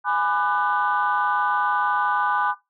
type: chord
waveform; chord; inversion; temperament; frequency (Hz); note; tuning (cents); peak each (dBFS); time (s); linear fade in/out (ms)
sine; G# half-diminished seventh; none; just; 830.6 / 996.7 / 1196.1 / 1495.1; G#5 / B5 / D6 / F#6; 0 / +16 / +31 / +18; -24; 0.04-2.55; 50
effects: noise-tail reverb RT60 0.2 s tail -19 dB re dry + tanh soft clip ceiling -11 dBFS